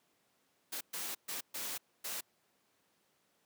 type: noise bursts at uneven times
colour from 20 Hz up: white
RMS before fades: -40 dBFS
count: 5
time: 0.72-0.81 / 0.93-1.15 / 1.28-1.41 / 1.54-1.78 / 2.04-2.21 s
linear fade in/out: 10 ms
effects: pink hiss -74 dBFS RMS until 3.45 s + high-pass 200 Hz 12 dB/octave